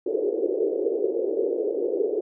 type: band-pass noise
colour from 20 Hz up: white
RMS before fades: -25 dBFS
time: 0.06-2.21 s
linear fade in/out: 5 ms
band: 360 to 470 Hz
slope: 48 dB/octave
effects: none